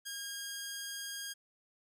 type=tone; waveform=10% pulse; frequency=1624 Hz; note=G#6; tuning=39 cents flat; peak=-31 dBFS; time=0.05-1.34 s; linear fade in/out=20 ms; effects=none